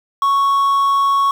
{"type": "tone with quantisation", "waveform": "triangle", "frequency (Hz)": 1108.7, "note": "C#6", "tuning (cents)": 0, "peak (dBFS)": -10, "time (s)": [0.22, 1.31], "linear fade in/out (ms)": 2, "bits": 6, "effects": []}